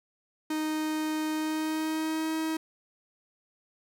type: tone with pitch glide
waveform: 45% pulse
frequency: 310.4 to 318.2 Hz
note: D#4 to D#4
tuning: -4 to +39 cents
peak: -28 dBFS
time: 0.5-2.57 s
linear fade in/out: 5 ms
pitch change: +43 cents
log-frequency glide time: 1.32-2.35 s
effects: none